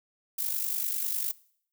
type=noise with amplitude modulation; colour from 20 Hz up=violet; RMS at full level=-28 dBFS; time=0.38-1.32 s; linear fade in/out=10 ms; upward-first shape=sine; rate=50 Hz; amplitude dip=60%; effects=noise-tail reverb RT60 0.6 s tail -21 dB re dry